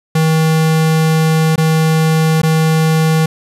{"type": "tone with dropouts", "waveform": "square", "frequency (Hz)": 159.2, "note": "D#3", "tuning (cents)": 40, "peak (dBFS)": -10, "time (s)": [0.15, 3.26], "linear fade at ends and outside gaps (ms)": 5, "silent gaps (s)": [[1.559, 1.578], [2.418, 2.432]], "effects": ["resampled to 32000 Hz", "7-bit"]}